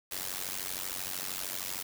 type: noise with amplitude modulation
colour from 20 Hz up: white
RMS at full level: -33 dBFS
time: 0.11-1.83 s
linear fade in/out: 10 ms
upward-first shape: sine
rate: 93 Hz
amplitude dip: 95%
effects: none